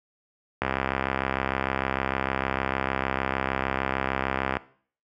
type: click train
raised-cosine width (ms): 0.5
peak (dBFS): -9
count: 264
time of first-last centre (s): 0.62-4.569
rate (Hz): 66.6
effects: noise-tail reverb RT60 0.5 s tail -19 dB re dry + high-pass 60 Hz 12 dB/octave